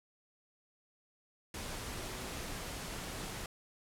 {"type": "tone in noise", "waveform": "sine", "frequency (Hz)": 370.4, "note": "F#4", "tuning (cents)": 2, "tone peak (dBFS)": -52, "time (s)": [1.98, 2.33], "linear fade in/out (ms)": 2, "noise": "pink", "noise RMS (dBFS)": -42, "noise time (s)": [1.54, 3.46], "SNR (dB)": -13, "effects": ["low-pass 12000 Hz 12 dB/octave"]}